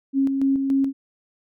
sine tone with tremolo, 271.8 Hz, C#4, 34 cents flat, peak -16 dBFS, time 0.13-0.93 s, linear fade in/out 50 ms, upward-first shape square, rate 3.5 Hz, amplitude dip 40%, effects none

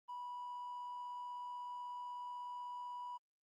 triangle tone with amplitude modulation, 980 Hz, B5, 14 cents flat, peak -39 dBFS, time 0.08-3.18 s, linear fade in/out 20 ms, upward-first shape sine, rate 76.2 Hz, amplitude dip 30%, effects tanh soft clip ceiling -39 dBFS + Opus 24 kbps

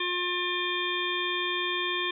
harmonic tone with a mistuned harmonic, 356.3 Hz, F4, 35 cents sharp, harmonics 1 / 3 / 5 / 7 / 9 / 10, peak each -34 / -34 / -34 / -34 / -34 / -34 dBFS, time 0-2.11 s, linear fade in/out 5 ms, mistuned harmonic 7, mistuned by -57 cents, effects none

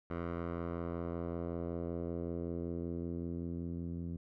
10% pulse tone with low-pass filter sweep, 85.3 Hz, F2, 40 cents flat, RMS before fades -39 dBFS, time 0.1-4.17 s, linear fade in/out 5 ms, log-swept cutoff 1500 to 200 Hz, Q 1.2, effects none

